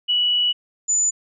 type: tone pair in turn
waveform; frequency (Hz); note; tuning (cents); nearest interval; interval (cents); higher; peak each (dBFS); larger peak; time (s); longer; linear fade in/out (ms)
sine; 2942 / 6997; F#7 / A8; -11 / -11; octave + minor third; 1500; second; -16; neither; 0.08-0.53 / 0.88-1.11; first; 20
effects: none